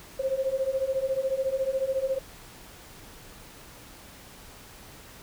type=beating tone pair; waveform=sine; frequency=523.3 / 537.3 Hz; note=C5 / C5; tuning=0 / +46 cents; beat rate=14 Hz; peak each=-29 / -27 dBFS; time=0.19-2.19 s; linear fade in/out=10 ms; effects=pink hiss -48 dBFS RMS until 5.22 s